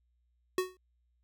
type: tone with exponential decay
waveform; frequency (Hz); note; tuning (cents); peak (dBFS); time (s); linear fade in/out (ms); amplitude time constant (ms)
square; 369.5; F#4; -2; -25; 0.58-0.77; 2; 40
effects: added 60 Hz sine -70 dBFS peak until 1.23 s